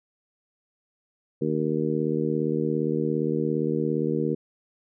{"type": "harmonic tone", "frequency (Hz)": 77.4, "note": "D#2", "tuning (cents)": -9, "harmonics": [2, 3, 4, 5, 6], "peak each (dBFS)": [-29, -29, -29, -29, -29], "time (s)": [1.41, 4.35], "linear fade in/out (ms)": 10, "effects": []}